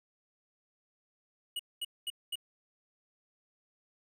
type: tone bursts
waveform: square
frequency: 2907 Hz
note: F#7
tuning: 31 cents flat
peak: -34 dBFS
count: 4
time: 1.56-2.356 s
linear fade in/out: 5 ms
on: 34 ms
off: 220 ms
effects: none